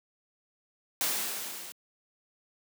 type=noise with level ramp; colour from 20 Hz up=white; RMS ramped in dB=-28 to -44 dBFS; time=1.01-1.72 s; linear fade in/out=0 ms; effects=high-pass 200 Hz 12 dB/octave